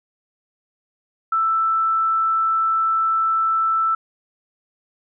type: tone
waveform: sine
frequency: 1324 Hz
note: E6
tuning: 7 cents sharp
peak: -16 dBFS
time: 1.32-3.95 s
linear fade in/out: 5 ms
effects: none

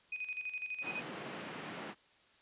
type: tone with tremolo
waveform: sine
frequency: 2499 Hz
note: D#7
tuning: 7 cents sharp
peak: -36 dBFS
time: 0.12-1.01 s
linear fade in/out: 5 ms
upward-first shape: square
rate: 12 Hz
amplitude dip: 65%
type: band-pass noise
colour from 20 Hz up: pink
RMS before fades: -45 dBFS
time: 0.81-1.95 s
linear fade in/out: 50 ms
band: 160 to 3200 Hz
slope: 24 dB/octave
effects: white hiss -66 dBFS RMS until 2.41 s + resampled to 8000 Hz

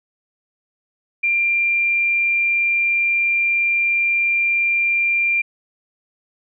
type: tone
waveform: sine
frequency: 2381 Hz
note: D7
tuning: 23 cents sharp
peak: -15 dBFS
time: 1.23-5.42 s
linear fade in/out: 10 ms
effects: none

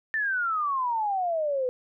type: exponential sweep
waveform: sine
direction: down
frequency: 1801 to 493.9 Hz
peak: -24 dBFS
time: 0.14-1.69 s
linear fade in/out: 0 ms
effects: none

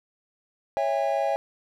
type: chord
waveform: triangle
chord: C# minor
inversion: none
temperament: equal with one note detuned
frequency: 554.4 / 659.3 / 810.2 Hz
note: C#5 / E5 / G#5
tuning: 0 / 0 / -43 cents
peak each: -25 dBFS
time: 0.77-1.36 s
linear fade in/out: 0 ms
effects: none

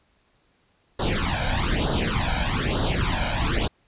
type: noise with flanger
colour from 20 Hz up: pink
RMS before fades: -23 dBFS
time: 0.99-3.68 s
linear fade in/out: 10 ms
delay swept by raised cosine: 0.21 to 1.31 ms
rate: 1.1 Hz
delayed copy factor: +0.9
effects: pink hiss -65 dBFS RMS until 3.87 s + resampled to 8000 Hz

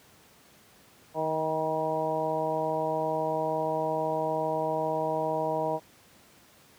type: harmonic tone with a mistuned harmonic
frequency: 157.7 Hz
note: D#3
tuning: 24 cents sharp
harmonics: 1 / 2 / 3 / 4 / 5 / 6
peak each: -38 / -37 / -33 / -30 / -34 / -33 dBFS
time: 1.14-5.8 s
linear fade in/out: 50 ms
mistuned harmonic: 6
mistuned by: +23 cents
effects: pink hiss -57 dBFS RMS until 6.78 s + high-pass 100 Hz 12 dB/octave

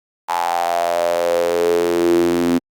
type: tone with high-pass filter sweep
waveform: sawtooth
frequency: 86 Hz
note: F2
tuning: 26 cents flat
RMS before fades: -17 dBFS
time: 0.28-2.59 s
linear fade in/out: 20 ms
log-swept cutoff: 890 to 270 Hz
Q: 8.2
effects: Opus 48 kbps

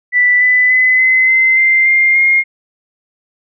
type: tone with pitch steps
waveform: sine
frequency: 1975.5 / 1997.3 / 2019 / 2042 / 2064 / 2087 / 2110 / 2133 Hz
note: B6 / B6 / B6 / C7 / C7 / C7 / C7 / C7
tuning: 0 / +19 / +38 / -43 / -24 / -5 / +14 / +33 cents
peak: -7 dBFS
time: 0.12-2.44 s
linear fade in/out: 50 ms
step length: 290 ms
effects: none

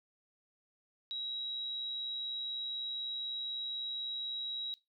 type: tone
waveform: sine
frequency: 3856 Hz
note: B7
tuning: 42 cents flat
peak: -36 dBFS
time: 1.11-4.74 s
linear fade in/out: 0 ms
effects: noise-tail reverb RT60 0.2 s tail -17 dB re dry

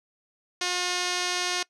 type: tone with low-pass filter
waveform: 5% pulse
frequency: 358.7 Hz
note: F4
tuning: 46 cents sharp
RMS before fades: -28 dBFS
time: 0.61-1.63 s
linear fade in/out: 5 ms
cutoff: 6700 Hz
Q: 6.2
effects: noise-tail reverb RT60 0.1 s tail -22 dB re dry

